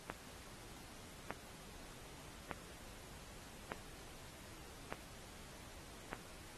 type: click train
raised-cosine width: 0.5 ms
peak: -25 dBFS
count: 6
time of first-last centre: 0.1-6.131 s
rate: 0.829 Hz
effects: pink hiss -56 dBFS RMS until 6.57 s + AAC 32 kbps